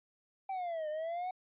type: exponential two-way sweep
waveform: triangle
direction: down then up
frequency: 784 to 602 to 750 Hz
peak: -33 dBFS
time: 0.49-1.31 s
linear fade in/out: 5 ms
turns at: 0.89 s
effects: resampled to 8000 Hz